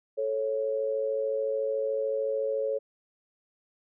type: tone pair together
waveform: sine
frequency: 437.3 / 551 Hz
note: A4 / C#5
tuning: -11 / -11 cents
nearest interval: major third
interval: 400 cents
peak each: -30 / -28 dBFS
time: 0.17-2.79 s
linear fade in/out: 20 ms
effects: none